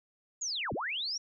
sine linear two-way sweep, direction down then up, 7040 to 61.74 to 5780 Hz, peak -32 dBFS, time 0.41-1.18 s, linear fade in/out 10 ms, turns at 0.73 s, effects none

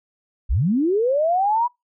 sine linear sweep, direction up, 36.71 to 982 Hz, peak -16 dBFS, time 0.49-1.68 s, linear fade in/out 20 ms, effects noise-tail reverb RT60 0.2 s tail -26 dB re dry

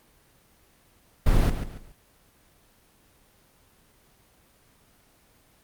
brown noise with echo, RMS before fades -18 dBFS, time 1.26-1.5 s, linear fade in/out 5 ms, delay 140 ms, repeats 3, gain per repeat -9 dB, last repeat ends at 1.92 s, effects pink hiss -60 dBFS RMS until 5.63 s + Opus 24 kbps

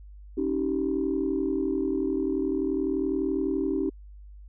sine tone cluster, 274.9 / 315.3 / 386.9 Hz, C#4 / D#4 / G4, -14 / +23 / -23 cents, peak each -28 dBFS, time 0.37-3.9 s, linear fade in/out 10 ms, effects tanh soft clip ceiling -16 dBFS + added 50 Hz sine -43 dBFS peak until 4.48 s

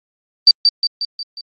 sine tone with echo, 4650 Hz, D8, 18 cents flat, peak -3 dBFS, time 0.47-0.51 s, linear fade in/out 2 ms, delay 180 ms, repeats 5, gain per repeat -5 dB, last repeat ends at 1.41 s, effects Opus 24 kbps

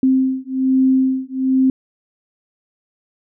sine beating tone pair, 261.6 / 262.8 Hz, C4 / C4, 0 / +8 cents, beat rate 1.2 Hz, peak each -16 dBFS, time 0.03-1.7 s, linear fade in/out 2 ms, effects none

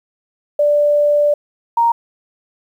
sine tone pair in turn, 587.3 / 932.3 Hz, D5 / A#5, 0 / 0 cents, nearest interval minor sixth, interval 800 cents, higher second, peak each -10 dBFS, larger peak neither, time 0.59-1.34 / 1.77-1.92 s, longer first, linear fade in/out 5 ms, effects 8-bit

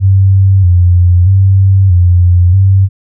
sine tone with vibrato, 92.5 Hz, F#2, in tune, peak -3 dBFS, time 0-2.89 s, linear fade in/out 50 ms, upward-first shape square, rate 0.79 Hz, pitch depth 73 cents each way, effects none

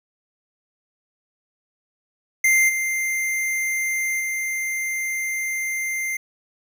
square tone with level steps, 2093 Hz, C7, in tune, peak -15 / -22 / -24 dBFS, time 2.44-6.17 s, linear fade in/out 5 ms, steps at 2.68 / 4.19 s, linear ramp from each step 20 ms, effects none

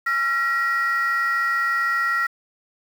sine tone pair together, 1368 / 1903.3 Hz, F6 / A#6, -36 / +36 cents, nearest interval tritone, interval 572 cents, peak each -20 dBFS, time 0.06-2.27 s, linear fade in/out 10 ms, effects tanh soft clip ceiling -15 dBFS + 7-bit

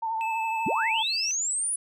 sine tone with vibrato, 896 Hz, A5, 31 cents sharp, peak -26 dBFS, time 0.02-1.03 s, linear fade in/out 10 ms, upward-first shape triangle, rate 12 Hz, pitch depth 46 cents each way
triangle tone with pitch glide, 2617 to 2650 Hz, E7 to E7, -13 to +9 cents, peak -31 dBFS, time 0.21-1.31 s, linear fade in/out 0 ms, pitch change +22 cents, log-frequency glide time 0.76-1.19 s
sine linear sweep, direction up, 123.47 to 10080 Hz, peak -25 dBFS, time 0.66-1.76 s, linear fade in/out 5 ms
effects none

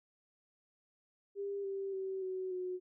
sine tone with pitch steps, 400 / 391.1 / 382.4 / 373.9 / 365.5 Hz, G4 / G4 / G4 / F#4 / F#4, +35 / -4 / -43 / +18 / -21 cents, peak -36 dBFS, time 1.35-2.8 s, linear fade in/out 50 ms, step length 290 ms, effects none

